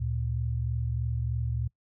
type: tone pair together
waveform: sine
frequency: 73.2 / 116.4 Hz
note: D2 / A#2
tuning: -5 / -2 cents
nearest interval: minor sixth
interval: 803 cents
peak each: -31 / -29 dBFS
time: 0-1.68 s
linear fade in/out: 10 ms
effects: noise-tail reverb RT60 0.1 s tail -23 dB re dry